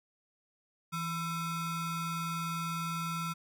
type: ring-modulated tone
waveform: square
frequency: 587.3 Hz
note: D5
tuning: in tune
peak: -31 dBFS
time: 0.92-3.34 s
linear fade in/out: 20 ms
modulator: 753 Hz
effects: none